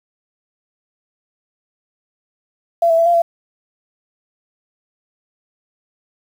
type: tone with pitch steps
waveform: sine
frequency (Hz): 678 / 658 / 668 / 691 / 677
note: E5 / E5 / E5 / F5 / E5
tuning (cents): +49 / -3 / +23 / -19 / +46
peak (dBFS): -10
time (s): 2.82-3.22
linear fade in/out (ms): 5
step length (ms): 80
effects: 7-bit